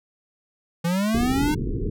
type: linear sweep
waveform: square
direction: up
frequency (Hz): 164.81 to 308.7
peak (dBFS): -21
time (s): 0.84-1.55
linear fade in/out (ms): 10
type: low-pass noise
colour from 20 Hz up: pink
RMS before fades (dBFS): -26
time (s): 1.14-1.9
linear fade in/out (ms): 5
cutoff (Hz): 450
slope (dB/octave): 96
effects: none